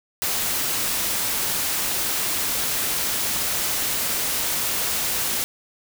white noise, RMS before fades -24 dBFS, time 0.22-5.44 s, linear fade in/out 0 ms, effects none

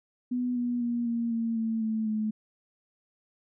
sine tone with pitch steps, 247.5 / 242.7 / 238 / 233.3 / 228.8 / 224.4 / 220 / 215.7 Hz, B3 / B3 / A#3 / A#3 / A#3 / A3 / A3 / A3, +4 / -30 / +36 / +2 / -32 / +34 / 0 / -34 cents, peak -26 dBFS, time 0.31-2.31 s, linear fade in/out 10 ms, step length 250 ms, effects none

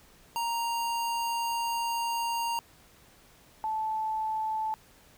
square / sine tone pair in turn, 932.3 / 873.4 Hz, A#5 / A5, 0 / -13 cents, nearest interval minor second, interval 113 cents, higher first, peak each -29 / -28 dBFS, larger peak second, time 0.36-2.59 / 3.64-4.74 s, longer first, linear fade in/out 0 ms, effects pink hiss -58 dBFS RMS until 5.17 s

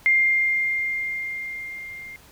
sine tone with level ramp, 2109 Hz, C7, 13 cents sharp, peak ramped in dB -14 to -36 dBFS, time 0.06-2.16 s, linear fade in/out 0 ms, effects pink hiss -51 dBFS RMS until 2.31 s

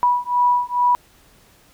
sine beating tone pair, 977 / 979.3 Hz, B5 / B5, -19 / -15 cents, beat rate 2.3 Hz, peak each -18 / -18 dBFS, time 0.03-0.95 s, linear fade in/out 0 ms, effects pink hiss -53 dBFS RMS until 1.73 s

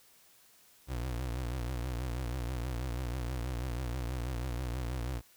30% pulse tone with vibrato, 61.74 Hz, B1, in tune, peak -31 dBFS, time 0.87-5.22 s, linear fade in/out 50 ms, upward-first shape triangle, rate 6.2 Hz, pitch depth 150 cents each way, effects white hiss -62 dBFS RMS until 5.36 s

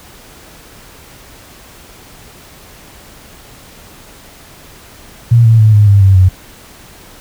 sine tone with pitch steps, 117.4 / 112.88 / 108.53 / 104.35 / 100.33 / 96.47 / 92.75 Hz, A#2 / A2 / A2 / G#2 / G2 / G2 / F#2, +13 / +45 / -23 / +9 / +41 / -27 / +5 cents, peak -3 dBFS, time 5.31-6.29 s, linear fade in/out 10 ms, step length 140 ms, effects pink hiss -38 dBFS RMS until 7.2 s

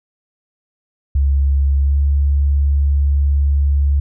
sine tone with pitch glide, 69.3 to 70.67 Hz, C#2 to C#2, 0 to +34 cents, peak -11 dBFS, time 1.15-4 s, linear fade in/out 5 ms, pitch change +34 cents, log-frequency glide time 1.82-1.97 s, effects none

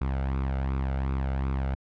sawtooth tone with flanger, 66.9 Hz, C2, 39 cents sharp, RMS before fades -28 dBFS, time 0.01-1.75 s, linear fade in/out 5 ms, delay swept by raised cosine 0.81 to 1.42 ms, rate 2.7 Hz, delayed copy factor +0.55, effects low-pass 2000 Hz 12 dB/octave

